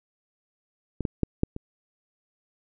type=clicks; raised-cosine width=3 ms; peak=-16 / -13 / -9 / -8 / -21 dBFS; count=5; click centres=1.007 / 1.052 / 1.233 / 1.434 / 1.564 s; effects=none